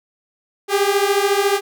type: beating tone pair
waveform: sawtooth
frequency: 393.5 / 407.5 Hz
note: G4 / G#4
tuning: +7 / -33 cents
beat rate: 14 Hz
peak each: -14 dBFS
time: 0.68-1.61 s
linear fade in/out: 50 ms
effects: none